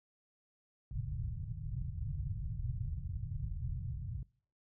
white low-pass noise, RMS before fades -39 dBFS, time 0.91-4.23 s, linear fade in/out 2 ms, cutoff 140 Hz, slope 48 dB/octave, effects noise-tail reverb RT60 0.5 s tail -24 dB re dry

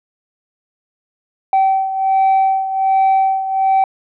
sine beating tone pair, 770 / 771.3 Hz, G5 / G5, -31 / -28 cents, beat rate 1.3 Hz, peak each -11 / -16 dBFS, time 1.53-3.84 s, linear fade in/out 2 ms, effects tanh soft clip ceiling -8 dBFS

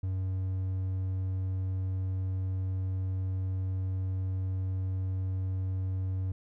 triangle tone, 94 Hz, F#2, 28 cents sharp, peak -27 dBFS, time 0.03-6.32 s, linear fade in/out 5 ms, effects none

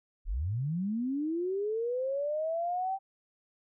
sine linear sweep, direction up, 31.19 to 784 Hz, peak -29 dBFS, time 0.25-2.99 s, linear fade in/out 50 ms, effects none

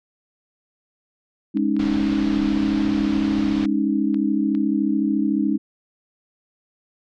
sine chord, Ab suspended fourth, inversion none, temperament equal, 207.7 / 277.2 / 311.1 Hz, Ab3 / Db4 / Eb4, 0 / 0 / 0 cents, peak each -22 dBFS, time 1.54-5.58 s, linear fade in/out 20 ms
clicks, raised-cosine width 0.3 ms, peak -25 dBFS, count 4, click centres 1.572 / 1.766 / 4.144 / 4.55 s
pink low-pass noise, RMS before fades -33 dBFS, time 1.79-3.66 s, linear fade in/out 5 ms, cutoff 4600 Hz, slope 24 dB/octave
effects none

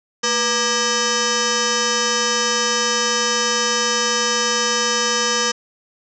sine tone with frequency modulation, 2349 Hz, D7, in tune, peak -16 dBFS, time 0.23-5.52 s, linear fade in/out 10 ms, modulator 709 Hz, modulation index 5.8, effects none

